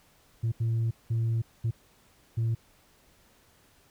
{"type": "tone bursts at uneven times", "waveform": "sine", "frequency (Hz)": 114.2, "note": "A#2", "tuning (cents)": -35, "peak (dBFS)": -22, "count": 5, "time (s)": [[0.43, 0.52], [0.6, 0.91], [1.1, 1.42], [1.64, 1.71], [2.37, 2.55]], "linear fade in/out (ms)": 10, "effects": ["tanh soft clip ceiling -23 dBFS", "pink hiss -62 dBFS RMS until 3.9 s"]}